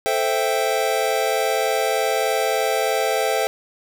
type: chord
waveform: square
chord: A minor seventh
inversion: none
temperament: equal with one note detuned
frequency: 440 / 523.3 / 662.7 / 784 Hz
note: A4 / C5 / E5 / G5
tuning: 0 / 0 / +9 / 0 cents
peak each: -25 dBFS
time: 0.06-3.47 s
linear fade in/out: 0 ms
effects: none